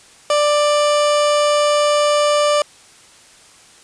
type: tone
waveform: 30% pulse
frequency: 590 Hz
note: D5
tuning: 8 cents sharp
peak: -10 dBFS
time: 0.3-2.62 s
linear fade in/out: 2 ms
effects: white hiss -46 dBFS RMS until 3.83 s + resampled to 22050 Hz